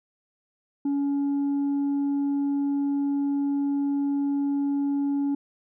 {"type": "tone with tanh clipping", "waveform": "sine", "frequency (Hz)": 281.9, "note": "C#4", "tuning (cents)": 29, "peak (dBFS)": -23, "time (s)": [0.85, 5.35], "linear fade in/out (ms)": 5, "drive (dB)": 2, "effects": []}